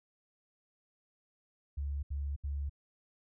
sine tone bursts, 70.9 Hz, C#2, 40 cents sharp, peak -33 dBFS, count 3, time 1.77-2.696 s, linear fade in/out 10 ms, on 260 ms, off 73 ms, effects none

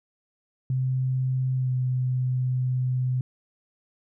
sine tone with pitch glide, 129.7 to 127.4 Hz, C3 to C3, -15 to -46 cents, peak -22 dBFS, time 0.7-3.21 s, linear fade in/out 2 ms, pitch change -31 cents, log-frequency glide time 1.56-1.72 s, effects none

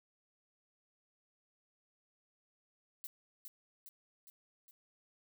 violet noise with echo, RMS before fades -45 dBFS, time 3.04-3.07 s, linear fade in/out 0 ms, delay 410 ms, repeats 4, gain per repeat -4 dB, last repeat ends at 4.71 s, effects none

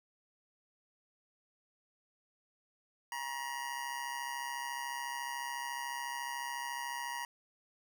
25% pulse tone with amplitude modulation, 952 Hz, A#5, 36 cents sharp, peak -31 dBFS, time 3.12-7.25 s, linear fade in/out 2 ms, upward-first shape sine, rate 134 Hz, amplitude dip 65%, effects none

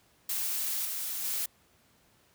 blue noise with level steps, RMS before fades -32 / -35 / -32 dBFS, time 0.29-1.46 s, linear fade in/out 5 ms, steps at 0.85 / 1.24 s, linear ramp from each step 2 ms, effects pink hiss -65 dBFS RMS until 2.34 s + high-pass 60 Hz 12 dB/octave

